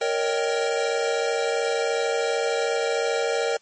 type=chord; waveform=square; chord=Eb dominant seventh; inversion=second; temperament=equal with one note detuned; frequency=466.2 / 559.5 / 622.3 / 784 Hz; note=Bb4 / Db5 / Eb5 / G5; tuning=0 / +16 / 0 / 0 cents; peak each=-25 / -29 / -31 / -31 dBFS; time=0.01-3.57 s; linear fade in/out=5 ms; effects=white hiss -60 dBFS RMS until 3.61 s + MP3 32 kbps